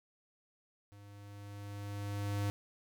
square tone with level ramp, 101.7 Hz, G#2, 36 cents flat, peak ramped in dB -54 to -32 dBFS, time 0.92-2.5 s, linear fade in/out 0 ms, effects none

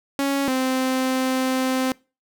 sawtooth tone pair in turn, 277.2 / 259.8 Hz, C#4 / C4, 0 / -12 cents, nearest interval minor second, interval 112 cents, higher first, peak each -16 dBFS, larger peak neither, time 0.19-0.48 / 0.48-1.92 s, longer second, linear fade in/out 0 ms, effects noise-tail reverb RT60 0.3 s tail -23 dB re dry

